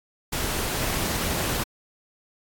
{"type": "noise", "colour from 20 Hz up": "pink", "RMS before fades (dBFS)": -27, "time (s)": [0.32, 1.64], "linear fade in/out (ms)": 10, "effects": ["AAC 64 kbps"]}